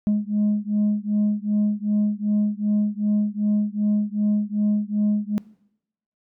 sine beating tone pair, 207.7 / 210.3 Hz, G#3 / G#3, 0 / +22 cents, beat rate 2.6 Hz, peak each -20 dBFS, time 0.07-5.38 s, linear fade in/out 0 ms, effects noise-tail reverb RT60 0.8 s tail -22 dB re dry + tanh soft clip ceiling -15 dBFS

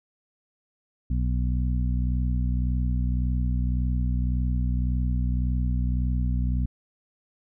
harmonic tone, 61.8 Hz, B1, 2 cents sharp, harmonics 1 / 2 / 3 / 4, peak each -23 / -29 / -33 / -35 dBFS, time 1.1-6.66 s, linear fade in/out 5 ms, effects none

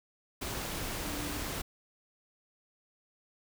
sine tone in noise, 293.7 Hz, D4, in tune, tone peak -40 dBFS, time 1.04-1.39 s, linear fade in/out 10 ms, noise pink, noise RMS -37 dBFS, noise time 0.41-1.62 s, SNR -6 dB, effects none

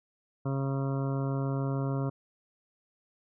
harmonic tone, 136.4 Hz, C#3, 28 cents flat, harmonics 1 / 2 / 3 / 4 / 5 / 7 / 8 / 9 / 10, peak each -29 / -35 / -39 / -41 / -43 / -46 / -47 / -48 / -49 dBFS, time 0.45-2.1 s, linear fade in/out 10 ms, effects none

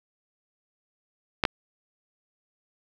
clicks, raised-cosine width 0.3 ms, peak -5 dBFS, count 2, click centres 1.438 / 1.452 s, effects none

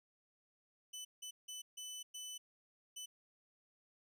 20% pulse tone bursts at uneven times, 3000 Hz, F#7, 23 cents sharp, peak -40 dBFS, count 6, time 0.93-1.05 / 1.22-1.31 / 1.48-1.62 / 1.77-2.03 / 2.14-2.38 / 2.96-3.06 s, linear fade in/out 10 ms, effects none

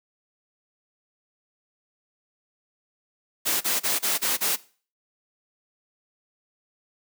white noise bursts, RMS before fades -24 dBFS, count 6, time 3.45-4.565 s, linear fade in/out 20 ms, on 160 ms, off 31 ms, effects noise-tail reverb RT60 0.4 s tail -19 dB re dry + high-pass 200 Hz 12 dB/octave

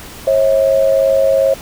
sine tone pair together, 542.4 / 645 Hz, C#5 / E5, -38 / -38 cents, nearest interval minor third, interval 300 cents, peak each -10 / -15 dBFS, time 0.27-1.54 s, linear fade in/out 5 ms, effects pink hiss -33 dBFS RMS until 1.61 s

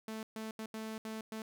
sawtooth tone bursts at uneven times, 219.8 Hz, A3, 2 cents flat, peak -36 dBFS, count 6, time 0.08-0.23 / 0.36-0.51 / 0.59-0.66 / 0.74-0.98 / 1.05-1.21 / 1.32-1.42 s, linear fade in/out 2 ms, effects none

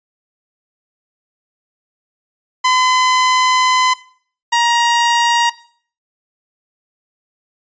sawtooth tone pair in turn, 1017 / 943 Hz, C6 / A#5, -50 / +20 cents, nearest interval minor second, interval 130 cents, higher first, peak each -7 dBFS, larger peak neither, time 2.64-3.94 / 4.52-5.5 s, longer first, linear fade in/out 10 ms, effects noise-tail reverb RT60 0.5 s tail -19 dB re dry + resampled to 16000 Hz

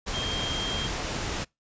sine tone in noise, 3205 Hz, G7, 38 cents sharp, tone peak -30 dBFS, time 0.13-0.88 s, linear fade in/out 20 ms, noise pink, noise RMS -31 dBFS, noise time 0.06-1.45 s, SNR -2 dB, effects noise-tail reverb RT60 0.2 s tail -25 dB re dry + resampled to 16000 Hz

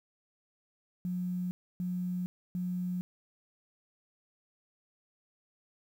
sine tone bursts, 180 Hz, F#3, 47 cents flat, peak -31 dBFS, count 3, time 1.05-3.01 s, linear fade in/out 0 ms, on 460 ms, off 290 ms, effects 10-bit

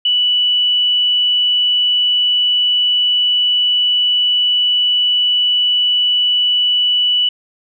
sine tone, 2960 Hz, F#7, in tune, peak -11 dBFS, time 0.05-7.29 s, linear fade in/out 5 ms, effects none

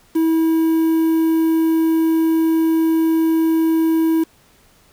triangle tone with quantisation, 323.9 Hz, E4, 30 cents flat, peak -11 dBFS, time 0.15-4.24 s, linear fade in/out 10 ms, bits 6, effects pink hiss -53 dBFS RMS until 4.92 s

